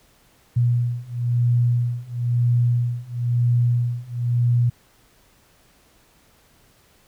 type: beating tone pair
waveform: sine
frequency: 120 / 121 Hz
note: B2 / B2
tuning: -49 / -35 cents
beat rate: 1 Hz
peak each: -21 / -20 dBFS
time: 0.56-4.7 s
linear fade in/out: 10 ms
effects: pink hiss -57 dBFS RMS until 7.07 s